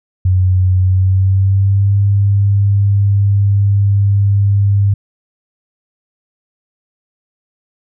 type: tone with pitch glide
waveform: sine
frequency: 92.5 to 100.29 Hz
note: F#2 to G2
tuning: 0 to +40 cents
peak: -8 dBFS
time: 0.25-4.94 s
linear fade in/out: 5 ms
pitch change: +140 cents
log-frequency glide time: 0.79-1.97 s
effects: none